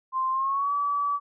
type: tone with pitch glide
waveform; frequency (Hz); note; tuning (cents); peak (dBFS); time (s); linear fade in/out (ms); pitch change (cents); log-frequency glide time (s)
sine; 1046.5 to 1147.8; C6 to D6; 0 to -40; -23; 0.12-1.2; 50; +160; 0.31-0.73
effects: none